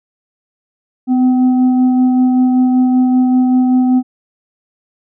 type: tone with frequency modulation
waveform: sine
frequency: 253.4 Hz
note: B3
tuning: 45 cents sharp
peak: -8 dBFS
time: 1.07-4.03 s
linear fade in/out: 50 ms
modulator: 512 Hz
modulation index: 0.33
effects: none